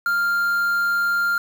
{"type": "tone with quantisation", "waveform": "triangle", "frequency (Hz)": 1396.9, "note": "F6", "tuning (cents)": 0, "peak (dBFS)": -16, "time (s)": [0.06, 1.38], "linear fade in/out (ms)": 2, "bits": 6, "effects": []}